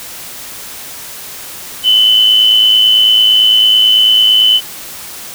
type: tone with amplitude modulation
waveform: sine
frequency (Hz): 3021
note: F#7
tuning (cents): +35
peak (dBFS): -3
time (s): 1.83-4.61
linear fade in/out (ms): 50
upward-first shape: sine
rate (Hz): 109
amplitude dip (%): 45
effects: white hiss -28 dBFS RMS until 5.34 s